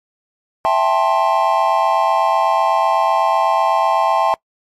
triangle chord, A minor seventh, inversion second, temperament just, 660 / 792 / 880 / 1056 Hz, E5 / G5 / A5 / C6, +2 / +18 / 0 / +16 cents, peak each -16 dBFS, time 0.65-4.34 s, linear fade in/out 0 ms, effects noise-tail reverb RT60 0.1 s tail -24 dB re dry + MP3 64 kbps

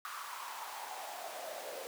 pink noise with high-pass filter sweep, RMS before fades -44 dBFS, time 0.05-1.87 s, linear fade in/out 0 ms, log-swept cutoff 1200 to 520 Hz, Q 5.3, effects none

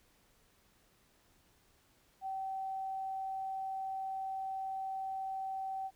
sine tone, 769 Hz, G5, 33 cents flat, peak -36 dBFS, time 2.21-5.91 s, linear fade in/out 50 ms, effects pink hiss -69 dBFS RMS until 5.95 s

